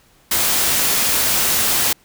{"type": "noise", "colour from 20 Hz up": "white", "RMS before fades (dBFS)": -17, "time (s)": [0.31, 1.93], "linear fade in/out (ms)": 5, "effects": ["pink hiss -54 dBFS RMS until 2.04 s"]}